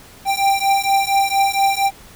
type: beating tone pair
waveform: square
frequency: 785 / 789.3 Hz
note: G5 / G5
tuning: +2 / +12 cents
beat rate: 4.3 Hz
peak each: -18 dBFS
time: 0.25-1.91 s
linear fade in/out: 50 ms
effects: pink hiss -43 dBFS RMS until 2.15 s